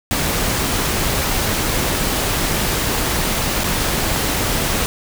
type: noise with dropouts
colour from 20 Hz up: pink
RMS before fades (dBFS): -19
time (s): 0.11-4.86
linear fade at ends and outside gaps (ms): 0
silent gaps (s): 3.636-3.642
effects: none